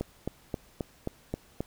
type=click train; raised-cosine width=2 ms; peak=-17 dBFS; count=7; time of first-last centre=0.01-1.606 s; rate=3.76 Hz; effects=pink hiss -59 dBFS RMS until 1.66 s